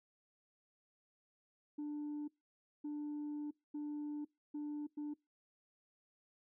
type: tone bursts at uneven times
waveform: sine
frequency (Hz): 295.8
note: D4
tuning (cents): +13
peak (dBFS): -37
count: 5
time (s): 1.78-2.28 / 2.84-3.51 / 3.74-4.25 / 4.54-4.87 / 4.97-5.14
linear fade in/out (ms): 10
effects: noise-tail reverb RT60 0.2 s tail -24 dB re dry + tanh soft clip ceiling -38 dBFS